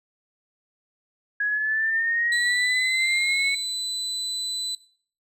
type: linear sweep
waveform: sine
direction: up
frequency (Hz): 1661.2 to 2217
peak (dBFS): -21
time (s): 1.4-3.55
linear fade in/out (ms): 5
type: tone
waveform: 35% pulse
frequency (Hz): 4000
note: B7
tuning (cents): +21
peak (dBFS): -24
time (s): 2.32-4.75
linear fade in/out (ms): 2
effects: noise-tail reverb RT60 0.5 s tail -18 dB re dry + resampled to 32000 Hz